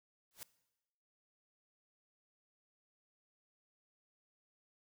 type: noise with exponential growth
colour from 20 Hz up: white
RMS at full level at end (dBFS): -44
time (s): 0.31-0.43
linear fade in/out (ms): 0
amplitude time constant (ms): 25
effects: noise-tail reverb RT60 1.0 s tail -19 dB re dry